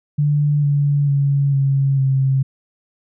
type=tone with pitch steps; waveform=sine; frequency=146.83 / 143.56 / 140.36 / 137.23 / 134.18 Hz; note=D3 / D3 / C#3 / C#3 / C3; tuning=0 / -39 / +22 / -17 / +44 cents; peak=-13 dBFS; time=0.18-2.43 s; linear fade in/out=10 ms; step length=450 ms; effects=none